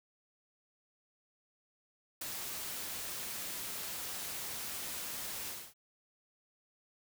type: noise with ADSR envelope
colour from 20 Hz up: white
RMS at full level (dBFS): -39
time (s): 2.21-5.74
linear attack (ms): 7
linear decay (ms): 12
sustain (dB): -2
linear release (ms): 260
effects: none